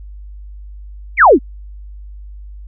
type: exponential sweep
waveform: sine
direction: down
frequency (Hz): 2489 to 220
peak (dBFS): -3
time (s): 1.17-1.39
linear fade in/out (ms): 50
effects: added 50 Hz sine -30 dBFS peak until 2.67 s